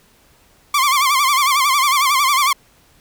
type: tone with vibrato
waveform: sawtooth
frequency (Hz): 1106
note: C#6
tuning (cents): -4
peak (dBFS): -9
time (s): 0.74-2.53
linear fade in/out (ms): 5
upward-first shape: sine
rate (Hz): 11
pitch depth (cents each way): 120
effects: pink hiss -53 dBFS RMS until 3 s